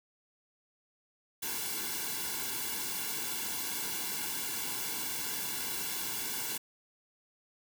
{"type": "noise with comb filter", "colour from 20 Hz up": "white", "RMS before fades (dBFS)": -36, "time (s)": [1.42, 6.58], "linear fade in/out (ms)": 10, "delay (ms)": 1.6, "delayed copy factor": -0.95, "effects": []}